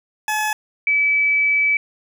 20% pulse / sine tone pair in turn, 855 / 2298 Hz, A5 / D7, -50 / -38 cents, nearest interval octave + perfect fourth, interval 1712 cents, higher second, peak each -14 dBFS, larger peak neither, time 0.28-0.53 / 0.87-1.77 s, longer second, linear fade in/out 2 ms, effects none

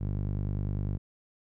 sawtooth tone with band-pass filter, 50 Hz, G1, 35 cents sharp, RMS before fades -31 dBFS, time 0-0.98 s, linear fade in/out 20 ms, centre 120 Hz, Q 1.2, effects none

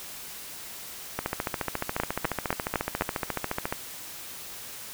two click trains, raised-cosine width 0.5 ms, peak -9 / -12 dBFS, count 5 / 37, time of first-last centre 2-3.01 / 1.19-3.725 s, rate 3.96 / 14.2 Hz, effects white hiss -41 dBFS RMS until 4.93 s

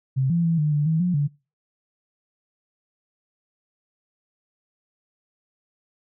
sine tone with pitch steps, 132.6 / 169.8 / 165.8 / 150.7 / 147.2 / 160.2 / 178.7 / 144.6 Hz, C3 / F3 / E3 / D3 / D3 / E3 / F3 / D3, +23 / -48 / +10 / +45 / +4 / -49 / +40 / -27 cents, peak -18 dBFS, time 0.16-1.28 s, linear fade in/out 20 ms, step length 140 ms, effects noise-tail reverb RT60 0.3 s tail -23 dB re dry

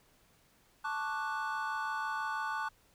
triangle chord, D major seventh, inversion second, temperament equal, 880 / 1108.7 / 1174.7 / 1480 Hz, A5 / C#6 / D6 / F#6, 0 / 0 / 0 / 0 cents, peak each -36 / -39 / -39 / -36 dBFS, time 0.84-2.69 s, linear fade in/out 10 ms, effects pink hiss -67 dBFS RMS until 2.94 s

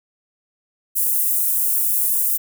white high-pass noise, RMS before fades -19 dBFS, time 0.95-2.38 s, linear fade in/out 20 ms, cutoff 9500 Hz, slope 24 dB/octave, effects none

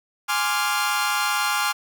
sawtooth chord, D half-diminished seventh, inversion second, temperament equal, 830.6 / 1046.5 / 1174.7 / 1396.9 Hz, Ab5 / C6 / D6 / F6, 0 / 0 / 0 / 0 cents, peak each -23 / -24 / -24 / -21 dBFS, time 0.28-1.73 s, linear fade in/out 20 ms, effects none

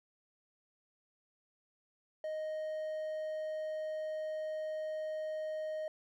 triangle tone, 622.3 Hz, D#5, in tune, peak -34 dBFS, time 2.24-5.88 s, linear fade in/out 2 ms, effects none

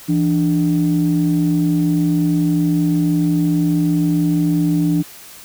sine tone pair together, 167.15 / 295.6 Hz, E3 / D4, +24 / +11 cents, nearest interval minor seventh, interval 987 cents, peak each -15 dBFS, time 0.08-5.03 s, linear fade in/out 20 ms, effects tanh soft clip ceiling -7 dBFS + white hiss -39 dBFS RMS until 5.44 s

